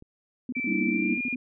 click, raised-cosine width 3 ms, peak -34 dBFS, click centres 0.024 s
sine tone bursts, 250 Hz, B3, 21 cents sharp, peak -28 dBFS, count 12, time 0.49-1.36 s, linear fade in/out 2 ms, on 34 ms, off 42 ms
sine tone with pitch glide, 2329 to 2420 Hz, D7 to D#7, -15 to -49 cents, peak -28 dBFS, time 0.55-1.35 s, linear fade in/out 10 ms, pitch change +66 cents, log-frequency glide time 0.86-1.23 s
sine chord, E half-diminished seventh, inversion first, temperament equal with one note detuned, 196 / 233.1 / 300.7 / 329.6 Hz, G3 / Bb3 / D4 / E4, 0 / 0 / +41 / 0 cents, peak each -30 dBFS, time 0.65-1.18 s, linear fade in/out 50 ms
effects none

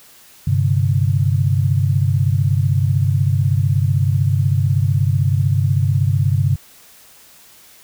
sine chord, G suspended fourth, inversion none, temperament equal, 98 / 130.81 / 146.83 Hz, G2 / C3 / D3, 0 / 0 / 0 cents, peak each -16 / -17 / -20 dBFS, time 0.47-6.56 s, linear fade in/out 5 ms, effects white hiss -46 dBFS RMS until 7.83 s

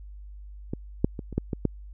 clicks, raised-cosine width 3 ms, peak -16 / -7 / -20 / -25 / -11 / -15 / -9 dBFS, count 7, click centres 0.735 / 1.045 / 1.192 / 1.327 / 1.38 / 1.532 / 1.653 s, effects added 50 Hz sine -40 dBFS peak until 1.93 s

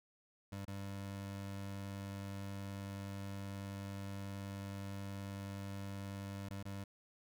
25% pulse tone with dropouts, 98.8 Hz, G2, 14 cents sharp, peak -39 dBFS, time 0.52-6.84 s, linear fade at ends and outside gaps 5 ms, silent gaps 0.652-0.679 / 6.488-6.506 / 6.628-6.653 s, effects none

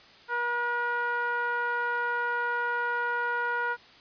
10% pulse tone with low-pass filter, 480 Hz, B4, 49 cents flat, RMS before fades -29 dBFS, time 0.28-3.77 s, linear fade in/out 50 ms, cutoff 1300 Hz, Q 4.5, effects white hiss -53 dBFS RMS until 4 s + resampled to 11025 Hz

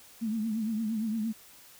sine tone with vibrato, 220 Hz, A3, in tune, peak -28 dBFS, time 0.21-1.33 s, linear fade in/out 20 ms, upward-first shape triangle, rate 8.7 Hz, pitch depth 97 cents each way, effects white hiss -54 dBFS RMS until 1.79 s

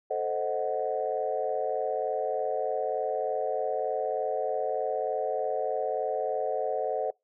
sine chord, A diminished seventh, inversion none, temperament equal, 440 / 523.3 / 622.3 / 740 Hz, A4 / C5 / Eb5 / Gb5, 0 / 0 / 0 / 0 cents, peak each -32 dBFS, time 0.1-7.11 s, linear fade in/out 10 ms, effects noise-tail reverb RT60 0.2 s tail -25 dB re dry + tanh soft clip ceiling -16 dBFS

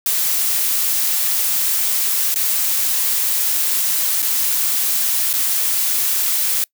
blue noise with dropouts, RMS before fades -18 dBFS, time 0.06-6.64 s, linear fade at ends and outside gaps 1 ms, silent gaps 2.342-2.359 / 4.221-4.226 / 5.33-5.337 s, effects noise-tail reverb RT60 0.1 s tail -25 dB re dry

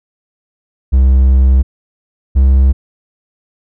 triangle tone pair in turn, 65.41 / 66.51 Hz, C2 / C2, 0 / +29 cents, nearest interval unison, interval 29 cents, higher second, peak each -3 dBFS, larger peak neither, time 0.92-1.63 / 2.35-2.73 s, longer first, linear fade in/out 20 ms, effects none

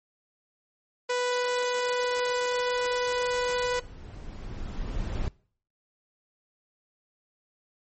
sawtooth tone, 493.9 Hz, B4, in tune, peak -21 dBFS, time 1.09-3.8 s, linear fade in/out 10 ms
brown noise with exponential growth, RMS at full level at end -29 dBFS, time 1.41-5.28 s, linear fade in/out 1 ms, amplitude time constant 840 ms
effects noise-tail reverb RT60 0.5 s tail -23 dB re dry + MP3 32 kbps

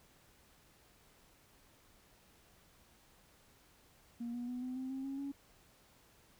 sine tone with pitch steps, 236.4 / 242.1 / 247.9 / 253.8 / 259.9 / 266.1 / 272.5 / 279 Hz, A#3 / B3 / B3 / B3 / C4 / C4 / C#4 / C#4, +24 / -34 / +7 / +47 / -11 / +29 / -29 / +11 cents, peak -37 dBFS, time 4.2-5.32 s, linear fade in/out 10 ms, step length 140 ms, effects tanh soft clip ceiling -35 dBFS + pink hiss -66 dBFS RMS until 6.39 s

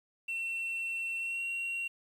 sine tone with pitch glide, 2705 to 2744 Hz, E7 to F7, +44 to -31 cents, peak -30 dBFS, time 0.28-1.88 s, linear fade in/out 10 ms, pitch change +25 cents, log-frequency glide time 1.18-1.43 s, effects tanh soft clip ceiling -32 dBFS + 10-bit

